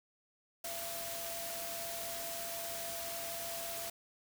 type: tone in noise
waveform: sine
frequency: 676 Hz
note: E5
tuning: 43 cents sharp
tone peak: -44 dBFS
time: 0.64-3.9 s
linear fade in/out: 5 ms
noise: white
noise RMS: -42 dBFS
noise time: 0.64-3.9 s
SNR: -5 dB
effects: none